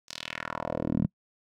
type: tone with band-pass filter sweep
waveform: 10% pulse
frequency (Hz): 40.35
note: E1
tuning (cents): -36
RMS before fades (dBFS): -32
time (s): 0.08-1.07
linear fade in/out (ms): 10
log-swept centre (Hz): 5700 to 170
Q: 2.1
effects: noise-tail reverb RT60 0.1 s tail -26 dB re dry